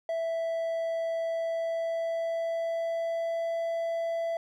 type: tone with pitch glide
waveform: triangle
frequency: 660 to 666.5 Hz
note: E5 to E5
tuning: +2 to +19 cents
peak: -26 dBFS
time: 0.09-4.37 s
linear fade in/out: 2 ms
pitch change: +17 cents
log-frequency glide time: 1.2-3.56 s
effects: none